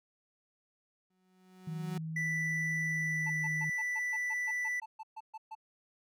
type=tone with exponential growth; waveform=35% pulse; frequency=185.1 Hz; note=F#3; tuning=1 cent sharp; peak=-35 dBFS; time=1.1-1.98 s; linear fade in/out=5 ms; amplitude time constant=190 ms
type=tone with pitch glide; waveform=sine; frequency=160 to 155.53 Hz; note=D#3 to D#3; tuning=+49 to 0 cents; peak=-36 dBFS; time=1.67-3.7 s; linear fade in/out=5 ms; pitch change=-49 cents; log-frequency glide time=2.84-3.44 s
type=tone; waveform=triangle; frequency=1975.5 Hz; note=B6; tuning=in tune; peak=-30 dBFS; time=2.16-4.8 s; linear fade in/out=5 ms
type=tone bursts; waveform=triangle; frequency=880 Hz; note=A5; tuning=in tune; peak=-39 dBFS; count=14; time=3.26-5.552 s; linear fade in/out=10 ms; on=43 ms; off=130 ms
effects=none